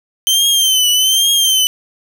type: tone with vibrato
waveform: sawtooth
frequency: 3102 Hz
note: G7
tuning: 19 cents flat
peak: -7 dBFS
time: 0.27-1.67 s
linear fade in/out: 0 ms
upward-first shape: triangle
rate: 1.2 Hz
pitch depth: 92 cents each way
effects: none